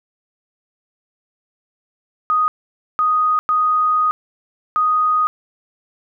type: tone bursts at uneven times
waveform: sine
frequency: 1244.5 Hz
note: D#6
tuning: in tune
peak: -13 dBFS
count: 4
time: 2.3-2.48 / 2.99-3.39 / 3.49-4.11 / 4.76-5.27 s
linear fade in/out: 0 ms
effects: none